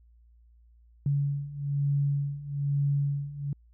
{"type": "beating tone pair", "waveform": "sine", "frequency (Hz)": [141.1, 142.2], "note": ["C#3", "C#3"], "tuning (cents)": [31, 45], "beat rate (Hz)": 1.1, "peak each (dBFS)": [-30, -27], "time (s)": [1.06, 3.53], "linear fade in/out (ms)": 2, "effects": ["added 58 Hz sine -55 dBFS peak until 3.73 s"]}